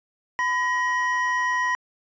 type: tone pair together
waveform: triangle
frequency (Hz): 1005 / 1897.2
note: B5 / A#6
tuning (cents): +30 / +30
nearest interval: major seventh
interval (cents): 1100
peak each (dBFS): -22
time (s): 0.39-1.75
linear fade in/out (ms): 0
effects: resampled to 16000 Hz